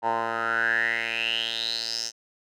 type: tone with band-pass filter sweep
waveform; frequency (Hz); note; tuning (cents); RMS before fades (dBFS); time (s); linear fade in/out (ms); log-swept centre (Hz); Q
10% pulse; 114.5; A#2; -31; -27; 0.02-2.12; 50; 890 to 5900; 8.3
effects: none